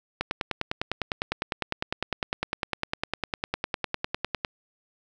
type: click train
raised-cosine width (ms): 0.3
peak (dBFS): -10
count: 43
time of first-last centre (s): 0.21-4.448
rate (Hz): 9.91
effects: none